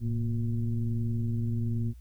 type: tone with frequency modulation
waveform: sine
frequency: 111.4 Hz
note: A2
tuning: 22 cents sharp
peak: -26 dBFS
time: 0-1.94 s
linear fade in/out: 50 ms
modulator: 122 Hz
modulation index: 0.88
effects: added 60 Hz sine -45 dBFS peak until 2 s + white hiss -69 dBFS RMS until 2 s